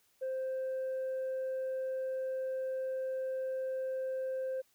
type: tone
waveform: sine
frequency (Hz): 523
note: C5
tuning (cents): -1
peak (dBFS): -31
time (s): 0.21-4.62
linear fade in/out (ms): 20
effects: tanh soft clip ceiling -32 dBFS + white hiss -71 dBFS RMS until 4.74 s